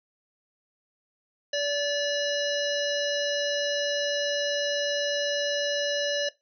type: harmonic tone with a mistuned harmonic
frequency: 578 Hz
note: D5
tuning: 28 cents flat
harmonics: 1 / 3 / 5 / 7 / 9 / 10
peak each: -27 / -32 / -34 / -35 / -37 / -37 dBFS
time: 1.53-6.29 s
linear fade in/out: 5 ms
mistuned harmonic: 10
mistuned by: +57 cents
effects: noise-tail reverb RT60 0.2 s tail -18 dB re dry